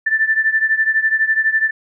sine beating tone pair, 1764 / 1776 Hz, A6 / A6, +4 / +16 cents, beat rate 12 Hz, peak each -15 / -18 dBFS, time 0.06-1.71 s, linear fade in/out 10 ms, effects none

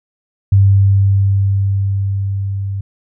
sine tone with level ramp, 98.4 Hz, G2, 7 cents sharp, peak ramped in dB -5 to -18 dBFS, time 0.52-2.81 s, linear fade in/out 5 ms, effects none

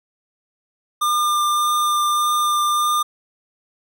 square tone with vibrato, 1200 Hz, D6, 37 cents sharp, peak -17 dBFS, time 1.01-3.03 s, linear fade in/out 10 ms, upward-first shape triangle, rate 1.7 Hz, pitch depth 9 cents each way, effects none

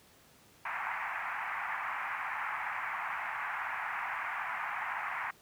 pink band-pass noise, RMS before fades -37 dBFS, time 0.65-5.31 s, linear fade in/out 5 ms, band 800 to 2300 Hz, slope 48 dB/octave, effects pink hiss -61 dBFS RMS until 5.41 s + high-pass 80 Hz 12 dB/octave

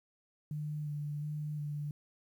sine tone with vibrato, 148.9 Hz, D3, 24 cents sharp, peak -35 dBFS, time 0.51-1.91 s, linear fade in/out 2 ms, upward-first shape square, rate 1.4 Hz, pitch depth 18 cents each way, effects 11-bit

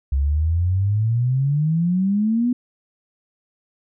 sine exponential sweep, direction up, 66.3 to 250.5 Hz, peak -16 dBFS, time 0.12-2.53 s, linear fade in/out 5 ms, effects none

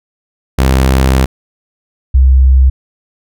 sawtooth / sine tone pair in turn, 65.7 / 65.46 Hz, C2 / C2, +8 / +1 cents, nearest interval unison, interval 7 cents, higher first, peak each -3 dBFS, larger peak neither, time 0.58-1.26 / 2.14-2.7 s, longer first, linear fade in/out 10 ms, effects none

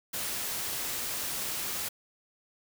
white noise, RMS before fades -34 dBFS, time 0.13-1.89 s, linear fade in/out 10 ms, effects none

